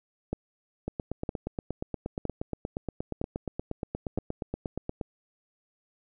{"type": "two click trains", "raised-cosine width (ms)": 2, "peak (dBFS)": [-18, -16], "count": [36, 5], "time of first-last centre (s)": [[0.88, 5.012], [0.33, 4.176]], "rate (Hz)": [8.47, 1.04], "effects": []}